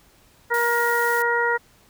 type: harmonic tone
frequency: 472.9 Hz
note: A#4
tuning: 25 cents sharp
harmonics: 1 / 2 / 3 / 4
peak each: -24 / -24 / -24 / -24 dBFS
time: 0.5-1.58 s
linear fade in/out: 20 ms
type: noise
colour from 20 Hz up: blue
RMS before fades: -34 dBFS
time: 0.54-1.22 s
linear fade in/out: 0 ms
effects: pink hiss -56 dBFS RMS until 1.89 s